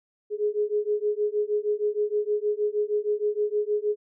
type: beating tone pair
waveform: sine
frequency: 415.6 / 422 Hz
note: G#4 / G#4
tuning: +1 / +28 cents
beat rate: 6.4 Hz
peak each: -26 dBFS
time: 0.3-3.96 s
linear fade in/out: 50 ms
effects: none

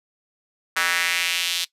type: tone with high-pass filter sweep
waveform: square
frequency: 87.31 Hz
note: F2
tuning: in tune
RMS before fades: -23 dBFS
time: 0.76-1.65 s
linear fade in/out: 10 ms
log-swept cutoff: 1500 to 3600 Hz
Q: 2.1
effects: noise-tail reverb RT60 0.1 s tail -19 dB re dry + resampled to 32000 Hz

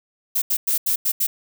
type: noise bursts at uneven times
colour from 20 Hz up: violet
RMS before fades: -20 dBFS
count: 6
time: 0.35-0.42 / 0.5-0.57 / 0.67-0.78 / 0.86-0.96 / 1.05-1.12 / 1.2-1.27 s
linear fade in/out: 10 ms
effects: none

